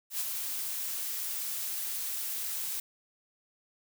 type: noise with ADSR envelope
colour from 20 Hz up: blue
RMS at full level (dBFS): -31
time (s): 0.1-2.8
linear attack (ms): 98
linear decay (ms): 31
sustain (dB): -4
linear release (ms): 4
effects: none